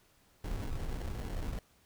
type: noise with sample-and-hold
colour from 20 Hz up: brown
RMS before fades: -37 dBFS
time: 0.44-1.59 s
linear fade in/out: 2 ms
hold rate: 1225 Hz
effects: pink hiss -67 dBFS RMS until 1.85 s